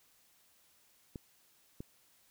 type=clicks; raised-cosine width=3 ms; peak=-29 dBFS; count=2; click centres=1.158 / 1.805 s; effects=white hiss -68 dBFS RMS until 2.3 s